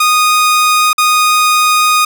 sawtooth tone with dropouts, 1238 Hz, D#6, 9 cents flat, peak -4 dBFS, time 0-2.05 s, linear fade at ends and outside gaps 5 ms, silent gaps 0.931-0.98 s, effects none

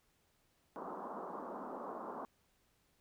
white band-pass noise, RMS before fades -45 dBFS, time 0.76-2.25 s, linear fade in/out 0 ms, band 190 to 1200 Hz, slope 48 dB/octave, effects pink hiss -75 dBFS RMS until 3 s

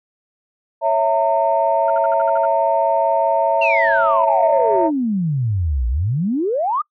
sine chord, A# diminished, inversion first, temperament equal with one note detuned, 554.4 / 659.3 / 913.1 Hz, C#5 / E5 / A#5, 0 / 0 / -36 cents, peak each -20 / -16 / -17 dBFS, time 0.81-4.91 s, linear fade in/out 50 ms
sine tone bursts, 1396.9 Hz, F6, in tune, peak -26 dBFS, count 8, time 1.88-2.454 s, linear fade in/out 2 ms, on 21 ms, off 58 ms
sine exponential two-way sweep, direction down then up, 2800 to 56.4 to 1275 Hz, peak -16 dBFS, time 3.61-6.82 s, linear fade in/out 10 ms, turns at 5.88 s
effects noise-tail reverb RT60 0.1 s tail -26 dB re dry + tanh soft clip ceiling -4 dBFS

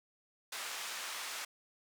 pink band-pass noise, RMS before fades -42 dBFS, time 0.52-1.45 s, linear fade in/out 5 ms, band 1100 to 10000 Hz, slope 12 dB/octave, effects none

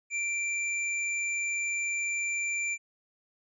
sine tone pair together, 2355 / 7049 Hz, D7 / A8, +4 / +2 cents, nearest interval octave + perfect fifth, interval 1898 cents, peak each -29 / -36 dBFS, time 0.1-2.78 s, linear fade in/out 50 ms, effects none

